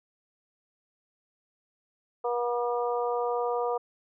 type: harmonic tone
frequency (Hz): 240.8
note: B3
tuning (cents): -44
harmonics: 2 / 3 / 4 / 5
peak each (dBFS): -28 / -32 / -34 / -36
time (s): 2.24-3.78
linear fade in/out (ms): 10
effects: none